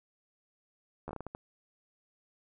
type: slowing click train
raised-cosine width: 1 ms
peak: -26 dBFS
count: 8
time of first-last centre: 1.08-1.349 s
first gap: 12 ms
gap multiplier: 1.38
effects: none